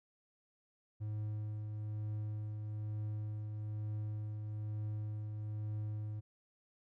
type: tone with tremolo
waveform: triangle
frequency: 106.4 Hz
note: G#2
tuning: 42 cents sharp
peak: -34 dBFS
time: 1-6.21 s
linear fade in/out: 20 ms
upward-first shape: triangle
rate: 1.1 Hz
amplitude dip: 35%
effects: none